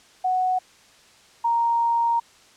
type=tone pair in turn; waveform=sine; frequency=740 / 932.3 Hz; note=F#5 / A#5; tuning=0 / 0 cents; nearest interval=major third; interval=400 cents; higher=second; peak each=-19 / -18 dBFS; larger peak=second; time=0.24-0.59 / 1.44-2.2 s; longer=second; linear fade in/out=10 ms; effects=white hiss -53 dBFS RMS until 2.56 s + low-pass 7000 Hz 12 dB/octave